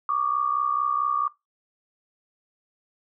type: tone pair together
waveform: sine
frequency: 1135.5 / 1200 Hz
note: C#6 / D6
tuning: +41 / +37 cents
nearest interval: minor second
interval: 96 cents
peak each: -24 / -25 dBFS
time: 0.09-1.28 s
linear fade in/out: 2 ms
effects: noise-tail reverb RT60 0.2 s tail -20 dB re dry